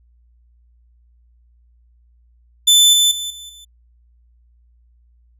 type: tone with level steps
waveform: sawtooth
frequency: 3520 Hz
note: A7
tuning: in tune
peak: -5 / -8 / -20 / -30 / -36 dBFS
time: 2.67-3.65 s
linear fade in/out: 10 ms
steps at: 2.93 / 3.11 / 3.3 / 3.49 s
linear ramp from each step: 5 ms
effects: added 59 Hz sine -51 dBFS peak until 5.39 s + resampled to 32000 Hz